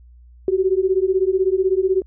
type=beating tone pair; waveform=sine; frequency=370 / 386 Hz; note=F#4 / G4; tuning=0 / -27 cents; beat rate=16 Hz; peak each=-18 dBFS; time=0.48-2.02 s; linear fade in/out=2 ms; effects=added 60 Hz sine -43 dBFS peak until 2.06 s